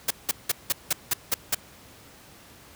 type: noise bursts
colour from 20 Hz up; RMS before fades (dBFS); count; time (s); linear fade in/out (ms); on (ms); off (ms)
white; -23; 8; 0.08-1.548; 5; 26; 180
effects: pink hiss -50 dBFS RMS until 2.75 s + high-pass 60 Hz 12 dB/octave